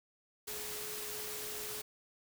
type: tone in noise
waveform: sine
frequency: 423.8 Hz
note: G#4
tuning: 35 cents sharp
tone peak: -48 dBFS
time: 0.47-1.82 s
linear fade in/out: 10 ms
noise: white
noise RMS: -42 dBFS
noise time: 0.47-1.82 s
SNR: -9 dB
effects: none